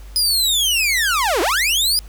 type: linear two-way sweep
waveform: sawtooth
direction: down then up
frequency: 5030 to 309.5 to 5030 Hz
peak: -12 dBFS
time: 0.16-1.99 s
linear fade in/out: 0 ms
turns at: 1.41 s
effects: added 50 Hz sine -34 dBFS peak until 2.08 s + pink hiss -48 dBFS RMS until 2.08 s